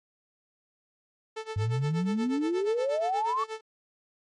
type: tone with tremolo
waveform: sawtooth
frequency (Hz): 440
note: A4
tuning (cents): 0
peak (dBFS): -28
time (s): 1.36-3.61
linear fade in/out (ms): 10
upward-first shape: sine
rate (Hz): 8.4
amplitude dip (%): 90
type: exponential sweep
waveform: sine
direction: up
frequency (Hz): 98 to 1153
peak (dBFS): -25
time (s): 1.56-3.44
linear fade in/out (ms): 5
effects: low-pass 6000 Hz 12 dB/octave + MP3 48 kbps